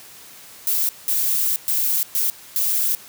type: noise bursts at uneven times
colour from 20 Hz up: violet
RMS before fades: -20 dBFS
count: 5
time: 0.67-0.89 / 1.08-1.56 / 1.68-2.03 / 2.15-2.3 / 2.56-2.95 s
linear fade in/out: 0 ms
effects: white hiss -43 dBFS RMS until 3.08 s + high-pass 60 Hz 12 dB/octave